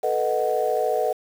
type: chord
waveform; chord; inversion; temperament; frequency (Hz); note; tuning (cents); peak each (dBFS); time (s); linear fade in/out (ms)
sine; B dominant seventh; third; equal; 440 / 493.9 / 622.3 / 740; A4 / B4 / D#5 / F#5; 0 / 0 / 0 / 0; -25; 0.03-1.13; 10
effects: tanh soft clip ceiling -10 dBFS + 7-bit

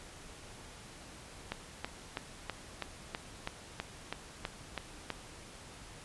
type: click train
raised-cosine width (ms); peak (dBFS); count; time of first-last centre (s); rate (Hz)
0.3; -19; 12; 1.52-5.103; 3.07
effects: pink hiss -51 dBFS RMS until 6.04 s + resampled to 24000 Hz

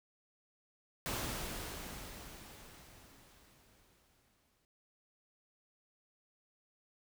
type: noise with exponential decay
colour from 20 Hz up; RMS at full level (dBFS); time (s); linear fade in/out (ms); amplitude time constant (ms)
pink; -37; 1.06-4.65; 0; 780
effects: none

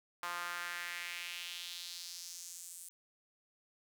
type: tone with high-pass filter sweep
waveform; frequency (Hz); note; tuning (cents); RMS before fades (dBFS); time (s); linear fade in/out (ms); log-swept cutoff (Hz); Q
sawtooth; 174.61; F3; 0; -44; 0.23-2.89; 0; 1100 to 9100; 2.4
effects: none

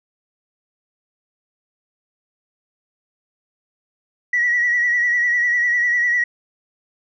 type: tone with vibrato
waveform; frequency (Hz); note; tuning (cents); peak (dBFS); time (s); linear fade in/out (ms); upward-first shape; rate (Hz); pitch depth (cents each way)
sine; 1931; B6; -39; -14; 4.33-6.24; 5; sine; 10; 41
effects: tanh soft clip ceiling -10 dBFS

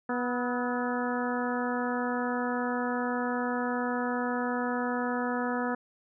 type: harmonic tone with a mistuned harmonic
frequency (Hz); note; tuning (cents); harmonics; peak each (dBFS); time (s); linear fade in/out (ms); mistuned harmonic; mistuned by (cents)
245.2; B3; -12; 1 / 2 / 3 / 4 / 5 / 6 / 7; -31 / -34 / -36 / -37 / -38 / -39 / -39; 0.09-5.75; 5; 5; +59
effects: none

